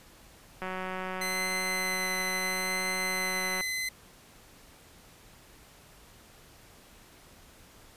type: click train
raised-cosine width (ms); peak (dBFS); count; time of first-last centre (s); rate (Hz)
0.5; -21; 557; 0.62-3.609; 186
type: tone with vibrato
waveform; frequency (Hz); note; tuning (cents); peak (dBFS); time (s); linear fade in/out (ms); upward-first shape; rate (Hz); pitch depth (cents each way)
sawtooth; 2043; C7; -42; -27; 1.21-3.89; 5; sine; 0.75; 9
effects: pink hiss -55 dBFS RMS until 7.96 s + resampled to 32000 Hz